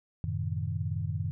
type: chord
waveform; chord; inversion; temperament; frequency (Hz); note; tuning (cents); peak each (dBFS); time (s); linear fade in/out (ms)
sine; F# diminished seventh; none; equal; 92.5 / 110 / 130.81 / 155.56; F#2 / A2 / C3 / Eb3; 0 / 0 / 0 / 0; -33 / -35 / -38 / -35; 0.24-1.31; 0
effects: none